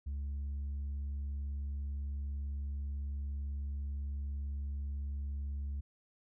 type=tone with tanh clipping; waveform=triangle; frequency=70.5 Hz; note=C#2; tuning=30 cents sharp; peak=-36 dBFS; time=0.06-5.81 s; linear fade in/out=10 ms; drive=7 dB; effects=none